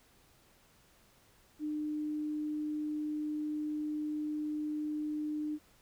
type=tone; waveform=sine; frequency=302.2 Hz; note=D4; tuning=50 cents sharp; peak=-33 dBFS; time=1.59-5.59 s; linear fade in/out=50 ms; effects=pink hiss -65 dBFS RMS until 5.81 s